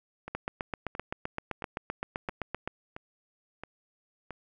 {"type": "two click trains", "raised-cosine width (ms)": 0.5, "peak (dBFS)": [-17, -24], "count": [19, 7], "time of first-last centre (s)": [[0.35, 2.676], [0.28, 4.307]], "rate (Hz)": [7.74, 1.49], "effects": []}